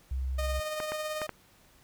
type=tone; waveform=sine; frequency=65.41 Hz; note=C2; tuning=in tune; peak=-29 dBFS; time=0.11-0.6 s; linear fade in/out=5 ms
type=tone with tremolo; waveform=sawtooth; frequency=615 Hz; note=D#5; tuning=20 cents flat; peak=-27 dBFS; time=0.38-1.27 s; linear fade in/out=10 ms; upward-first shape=triangle; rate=18 Hz; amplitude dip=40%
type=clicks; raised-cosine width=0.5 ms; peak=-19 dBFS; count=4; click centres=0.802 / 0.92 / 1.217 / 1.293 s
effects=pink hiss -61 dBFS RMS until 1.83 s